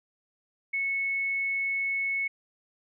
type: tone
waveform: sine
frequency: 2202 Hz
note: C#7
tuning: 12 cents flat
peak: -26 dBFS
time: 0.73-2.28 s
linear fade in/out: 10 ms
effects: none